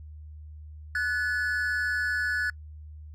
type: tone pair together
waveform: triangle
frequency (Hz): 1478 / 1718.6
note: F#6 / A6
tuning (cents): -2 / -41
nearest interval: minor third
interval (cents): 261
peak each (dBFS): -26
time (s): 0.95-2.5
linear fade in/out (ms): 2
effects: noise-tail reverb RT60 0.1 s tail -26 dB re dry + added 76 Hz sine -41 dBFS peak until 3.14 s